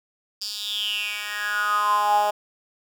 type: tone with high-pass filter sweep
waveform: 10% pulse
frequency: 207.7 Hz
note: G#3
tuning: in tune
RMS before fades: -24 dBFS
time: 0.41-2.31 s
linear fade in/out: 10 ms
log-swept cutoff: 4800 to 700 Hz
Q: 8.3
effects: none